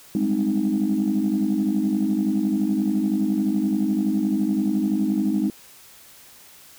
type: chord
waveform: sine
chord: Ab major seventh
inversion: third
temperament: equal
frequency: 196 / 207.7 / 261.6 / 311.1 Hz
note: G3 / Ab3 / C4 / Eb4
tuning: 0 / 0 / 0 / 0 cents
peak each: -27 / -22 / -25 / -23 dBFS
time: 0.15-5.5 s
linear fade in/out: 2 ms
effects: tanh soft clip ceiling -12 dBFS + white hiss -48 dBFS RMS until 6.78 s